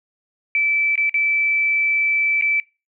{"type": "tone with dropouts", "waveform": "sine", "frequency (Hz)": 2318, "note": "D7", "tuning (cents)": -23, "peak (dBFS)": -15, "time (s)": [0.55, 2.6], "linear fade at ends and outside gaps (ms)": 1, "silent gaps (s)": [[0.956, 0.977], [1.095, 1.142], [2.412, 2.422]], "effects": ["noise-tail reverb RT60 0.3 s tail -26 dB re dry"]}